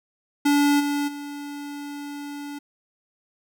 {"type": "tone with level steps", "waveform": "square", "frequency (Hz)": 288, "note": "D4", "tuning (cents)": -34, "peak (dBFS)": [-17, -23, -33], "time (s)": [0.45, 2.59], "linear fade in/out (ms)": 10, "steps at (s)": [0.79, 1.07], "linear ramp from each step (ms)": 20, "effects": []}